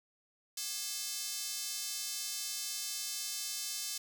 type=tone with high-pass filter; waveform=square; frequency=238 Hz; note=A#3; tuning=36 cents sharp; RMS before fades=-39 dBFS; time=0.57-3.98 s; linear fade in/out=5 ms; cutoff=5300 Hz; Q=1.3; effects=10-bit